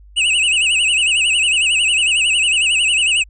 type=tone with vibrato; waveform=square; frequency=2738 Hz; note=F7; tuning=35 cents flat; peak=-13 dBFS; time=0.16-3.24 s; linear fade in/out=20 ms; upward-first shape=sine; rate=11 Hz; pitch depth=140 cents each way; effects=added 50 Hz sine -40 dBFS peak until 3.29 s + resampled to 24000 Hz